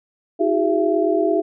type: tone cluster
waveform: sine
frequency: 321.9 / 370.6 / 408.6 / 672 Hz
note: E4 / F#4 / G#4 / E5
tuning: -41 / +3 / -28 / +33 cents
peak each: -21 dBFS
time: 0.39-1.42 s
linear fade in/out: 20 ms
effects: none